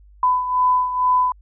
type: beating tone pair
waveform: sine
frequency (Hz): 1002 / 1004.2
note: B5 / B5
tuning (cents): +25 / +29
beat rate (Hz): 2.2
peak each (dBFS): -16 / -22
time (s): 0.23-1.32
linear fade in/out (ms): 2
effects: added 50 Hz sine -45 dBFS peak until 1.41 s